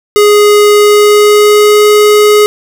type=tone with pitch glide; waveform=square; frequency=415.3 to 419.2 Hz; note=G#4 to G#4; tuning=0 to +16 cents; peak=-3 dBFS; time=0.16-2.46 s; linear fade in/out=0 ms; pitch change=+16 cents; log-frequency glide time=0.76-1.85 s; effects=none